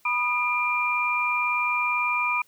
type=tone cluster; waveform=sine; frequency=983 / 1231 / 2387 Hz; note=B5 / D#6 / D7; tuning=-8 / -19 / +28 cents; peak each=-27 / -29 / -24 dBFS; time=0.05-2.42 s; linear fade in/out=5 ms; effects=white hiss -61 dBFS RMS until 2.47 s